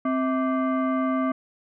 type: tone with frequency modulation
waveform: sine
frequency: 261.6 Hz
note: C4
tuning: in tune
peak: -21 dBFS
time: 0.05-1.32 s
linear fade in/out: 5 ms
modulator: 908 Hz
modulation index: 0.92
effects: none